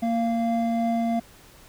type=tone pair together; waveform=triangle; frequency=231.3 / 691 Hz; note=A#3 / F5; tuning=-13 / -19 cents; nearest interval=octave + perfect fifth; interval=1894 cents; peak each=-21 / -24 dBFS; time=0.02-1.2 s; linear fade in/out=10 ms; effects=pink hiss -51 dBFS RMS until 1.68 s